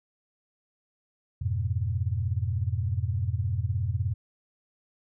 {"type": "chord", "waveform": "sine", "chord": "F diminished", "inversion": "none", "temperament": "equal", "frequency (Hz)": [87.31, 103.83, 123.47], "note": ["F2", "Ab2", "Cb3"], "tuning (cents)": [0, 0, 0], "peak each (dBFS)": [-29, -29, -31], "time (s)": [1.41, 4.14], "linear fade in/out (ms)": 10, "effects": []}